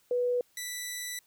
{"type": "tone pair in turn", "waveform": ["sine", "10% pulse"], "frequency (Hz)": [491.2, 1973.9], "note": ["B4", "B6"], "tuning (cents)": [-9, -1], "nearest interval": "2 octaves", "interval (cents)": 2408, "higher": "second", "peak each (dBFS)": [-25, -26], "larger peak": "first", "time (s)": [[0.11, 0.41], [0.57, 1.19]], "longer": "second", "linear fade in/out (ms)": 2, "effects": ["white hiss -67 dBFS RMS until 1.26 s"]}